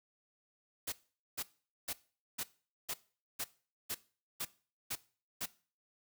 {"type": "noise bursts", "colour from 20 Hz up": "white", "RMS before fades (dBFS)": -38, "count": 10, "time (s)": [0.87, 5.46], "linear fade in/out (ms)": 10, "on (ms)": 54, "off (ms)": 450, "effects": ["noise-tail reverb RT60 0.4 s tail -19 dB re dry"]}